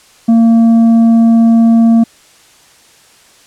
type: tone with tanh clipping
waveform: sine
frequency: 228.9 Hz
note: A#3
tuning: 31 cents flat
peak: -5 dBFS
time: 0.28-2.04 s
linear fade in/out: 10 ms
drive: 5 dB
effects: white hiss -44 dBFS RMS until 3.46 s + low-pass 9000 Hz 12 dB/octave